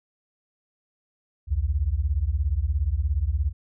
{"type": "beating tone pair", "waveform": "sine", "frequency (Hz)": [63.5, 80.5], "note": ["B1", "E2"], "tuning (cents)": [49, -41], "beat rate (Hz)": 17, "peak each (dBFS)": [-24, -24], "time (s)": [1.47, 3.53], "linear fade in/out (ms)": 50, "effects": []}